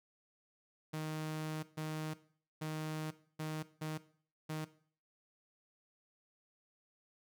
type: tone bursts at uneven times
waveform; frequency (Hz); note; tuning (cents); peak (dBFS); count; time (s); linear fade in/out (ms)
sawtooth; 155.8; D#3; +3; -34; 6; 0.93-1.63 / 1.77-2.14 / 2.61-3.11 / 3.39-3.63 / 3.81-3.98 / 4.49-4.65; 10
effects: noise-tail reverb RT60 0.5 s tail -17 dB re dry